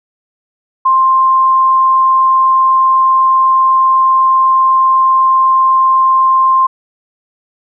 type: tone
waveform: sine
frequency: 1052 Hz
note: C6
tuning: 9 cents sharp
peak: -6 dBFS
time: 0.85-6.67 s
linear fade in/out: 10 ms
effects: none